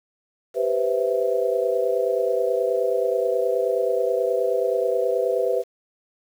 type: chord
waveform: sine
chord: C major seventh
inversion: second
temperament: equal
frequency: 392 / 493.9 / 523.3 / 659.3 Hz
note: G4 / B4 / C5 / E5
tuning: 0 / 0 / 0 / 0 cents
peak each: -26 / -22 / -26 / -27 dBFS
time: 0.54-5.64 s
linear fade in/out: 50 ms
effects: 8-bit